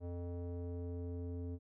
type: tone with low-pass filter sweep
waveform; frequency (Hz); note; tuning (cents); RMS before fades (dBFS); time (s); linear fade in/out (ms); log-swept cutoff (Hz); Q
square; 87.31; F2; 0; -42; 0-1.59; 50; 560 to 370; 2.2
effects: none